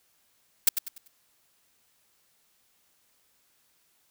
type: noise with echo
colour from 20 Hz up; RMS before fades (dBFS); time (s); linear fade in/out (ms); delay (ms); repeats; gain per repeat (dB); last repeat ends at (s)
blue; -17; 0.67-0.69; 5; 97; 4; -9; 1.078
effects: white hiss -68 dBFS RMS until 4.1 s